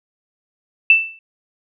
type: tone with exponential decay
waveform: sine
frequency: 2658 Hz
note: E7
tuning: 14 cents sharp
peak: -4 dBFS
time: 0.9-1.19 s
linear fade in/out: 2 ms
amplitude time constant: 61 ms
effects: none